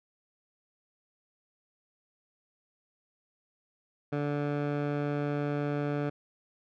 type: tone with low-pass filter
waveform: 15% pulse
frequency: 145.5 Hz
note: D3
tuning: 16 cents flat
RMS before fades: -31 dBFS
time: 4.12-6.1 s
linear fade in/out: 10 ms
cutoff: 1800 Hz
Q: 0.64
effects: none